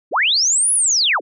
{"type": "linear two-way sweep", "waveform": "sine", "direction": "up then down", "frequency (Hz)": [195.5, 10548, 195.5], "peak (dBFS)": -13, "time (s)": [0.11, 1.21], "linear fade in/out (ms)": 50, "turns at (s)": 0.73, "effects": []}